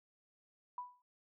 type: tone with exponential decay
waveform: sine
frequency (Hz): 987.8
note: B5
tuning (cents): 0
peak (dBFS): -37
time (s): 0.78-1.02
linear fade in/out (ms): 2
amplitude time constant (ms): 52
effects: none